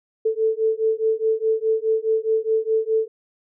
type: beating tone pair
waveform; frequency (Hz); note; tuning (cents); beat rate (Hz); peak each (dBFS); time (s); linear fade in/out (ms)
sine; 439.7 / 444.5; A4 / A4; -1 / +18; 4.8; -21; 0.25-3.08; 10
effects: none